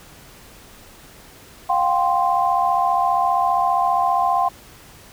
sine chord, F suspended second, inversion none, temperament equal with one note detuned, 709 / 784 / 1046.5 Hz, F5 / G5 / C6, +26 / 0 / 0 cents, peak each -20 dBFS, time 1.69-4.49 s, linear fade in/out 10 ms, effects pink hiss -45 dBFS RMS until 5.12 s

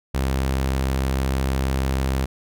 sawtooth tone, 66.4 Hz, C2, 26 cents sharp, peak -16 dBFS, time 0.14-2.26 s, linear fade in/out 10 ms, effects none

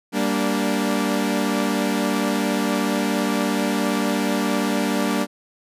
sawtooth chord, G minor, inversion none, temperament equal with one note detuned, 196 / 233.1 / 291.8 Hz, G3 / Bb3 / D4, 0 / 0 / -11 cents, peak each -20 dBFS, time 0.12-5.27 s, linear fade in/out 50 ms, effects resampled to 32000 Hz

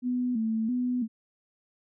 sine tone with vibrato, 235 Hz, A#3, 14 cents sharp, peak -25 dBFS, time 0.02-1.08 s, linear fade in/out 50 ms, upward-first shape square, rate 1.5 Hz, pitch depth 96 cents each way, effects none

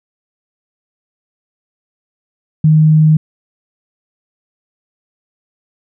sine tone, 155.5 Hz, D#3, 1 cent flat, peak -5 dBFS, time 2.64-3.17 s, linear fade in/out 5 ms, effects none

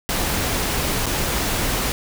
pink noise with dropouts, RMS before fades -22 dBFS, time 0.09-1.92 s, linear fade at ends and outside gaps 0 ms, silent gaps 1.058-1.066 s, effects none

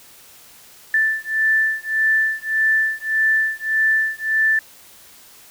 sine beating tone pair, 1763 / 1764.7 Hz, A6 / A6, +3 / +5 cents, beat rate 1.7 Hz, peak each -19 dBFS, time 0.94-4.59 s, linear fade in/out 2 ms, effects white hiss -46 dBFS RMS until 5.5 s

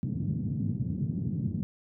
pink band-pass noise, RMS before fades -31 dBFS, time 0.03-1.63 s, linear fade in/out 0 ms, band 110 to 220 Hz, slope 24 dB/octave, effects none

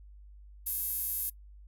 sawtooth tone with high-pass filter, 538 Hz, C5, 48 cents sharp, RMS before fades -34 dBFS, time 0.66-1.3 s, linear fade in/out 10 ms, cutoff 12000 Hz, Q 3, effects noise-tail reverb RT60 0.1 s tail -21 dB re dry + added 50 Hz sine -49 dBFS peak until 1.67 s

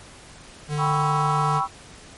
square tone, 148.7 Hz, D3, 22 cents sharp, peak -24 dBFS, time 0.68-1.62 s, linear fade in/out 50 ms
sine chord, C# half-diminished seventh, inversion second, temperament equal, 784 / 987.8 / 1108.7 / 1318.5 Hz, G5 / B5 / C#6 / E6, 0 / 0 / 0 / 0 cents, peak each -26 dBFS, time 0.77-1.68 s, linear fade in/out 50 ms
effects pink hiss -45 dBFS RMS until 2.17 s + MP3 48 kbps

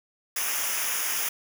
white noise with comb filter, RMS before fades -28 dBFS, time 0.36-1.29 s, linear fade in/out 5 ms, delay 0.24 ms, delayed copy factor -0.85, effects none

